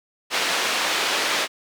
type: band-pass noise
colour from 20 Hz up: white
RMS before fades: -23 dBFS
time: 0.3-1.48 s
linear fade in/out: 50 ms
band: 360 to 3800 Hz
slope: 12 dB/octave
effects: none